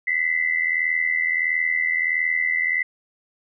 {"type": "tone pair together", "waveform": "sine", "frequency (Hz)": [1975.5, 2057], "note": ["B6", "C7"], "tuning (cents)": [0, -30], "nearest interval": "minor second", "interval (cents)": 70, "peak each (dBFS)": -22, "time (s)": [0.07, 2.83], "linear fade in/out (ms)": 5, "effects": []}